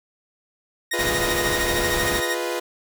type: tone with tremolo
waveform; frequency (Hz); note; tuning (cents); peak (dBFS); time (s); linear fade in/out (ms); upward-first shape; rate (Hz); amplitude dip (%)
sawtooth; 1864.7; A#6; 0; -18; 0.91-2.35; 5; triangle; 13; 75
type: chord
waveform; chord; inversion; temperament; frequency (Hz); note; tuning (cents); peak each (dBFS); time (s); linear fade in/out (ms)
sawtooth; F half-diminished seventh; none; equal; 349.2 / 415.3 / 493.9 / 622.3; F4 / Ab4 / Cb5 / Eb5; 0 / 0 / 0 / 0; -24 / -29 / -24 / -29; 0.93-2.6; 10
type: noise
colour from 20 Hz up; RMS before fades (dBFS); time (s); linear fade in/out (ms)
pink; -27; 0.98-2.21; 20
effects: none